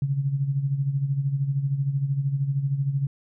sine tone with tremolo, 138.59 Hz, C#3, in tune, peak -19 dBFS, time 0.02-3.07 s, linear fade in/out 2 ms, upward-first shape sine, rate 13 Hz, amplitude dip 65%, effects none

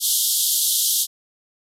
white band-pass noise, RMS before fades -20 dBFS, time 0-1.07 s, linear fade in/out 50 ms, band 3100 to 14000 Hz, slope 96 dB/octave, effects none

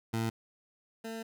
20% pulse tone pair in turn, 113.1 / 225.3 Hz, A2 / A3, +48 / +41 cents, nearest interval octave, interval 1193 cents, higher second, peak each -25 / -33 dBFS, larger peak first, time 0.13-0.3 / 1.04-1.23 s, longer second, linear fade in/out 10 ms, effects none

